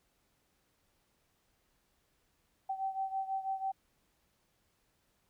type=beating tone pair; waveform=sine; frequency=770 / 776.1 Hz; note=G5 / G5; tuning=-31 / -18 cents; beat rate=6.1 Hz; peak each=-35 / -39 dBFS; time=2.69-3.72 s; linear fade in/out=10 ms; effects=pink hiss -75 dBFS RMS until 5.29 s